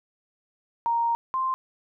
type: tone pair in turn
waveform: sine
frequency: 932.3 / 1046.5 Hz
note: A#5 / C6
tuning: 0 / 0 cents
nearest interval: major second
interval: 200 cents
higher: second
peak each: -21 / -23 dBFS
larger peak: first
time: 0.86-1.15 / 1.34-1.54 s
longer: first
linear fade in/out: 0 ms
effects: none